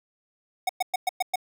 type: tone bursts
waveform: square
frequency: 740 Hz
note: F#5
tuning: in tune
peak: -22 dBFS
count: 6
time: 0.67-1.358 s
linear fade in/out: 5 ms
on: 23 ms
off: 110 ms
effects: none